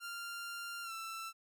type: tone with pitch glide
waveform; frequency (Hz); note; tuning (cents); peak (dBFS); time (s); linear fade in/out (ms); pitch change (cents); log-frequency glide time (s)
sawtooth; 1392 to 1333.8; F6 to E6; -6 to +20; -38; 0-1.33; 50; -74; 0.83-0.92
effects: none